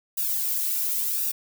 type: noise with flanger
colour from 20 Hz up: violet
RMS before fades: -26 dBFS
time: 0.17-1.32 s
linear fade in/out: 10 ms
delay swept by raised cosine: 0.93 to 2.43 ms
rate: 0.94 Hz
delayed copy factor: -0.95
effects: none